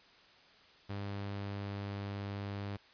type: tone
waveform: sawtooth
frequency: 100.4 Hz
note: G2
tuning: 42 cents sharp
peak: -34 dBFS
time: 0.89-2.77 s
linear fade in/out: 10 ms
effects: white hiss -61 dBFS RMS until 2.93 s + resampled to 11025 Hz